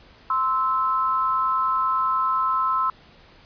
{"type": "tone pair together", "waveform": "sine", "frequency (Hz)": [1040, 1310.3], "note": ["C6", "E6"], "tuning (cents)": [-11, -11], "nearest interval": "major third", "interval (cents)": 400, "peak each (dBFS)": -22, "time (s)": [0.3, 2.9], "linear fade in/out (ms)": 2, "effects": ["pink hiss -51 dBFS RMS until 3.45 s", "resampled to 11025 Hz"]}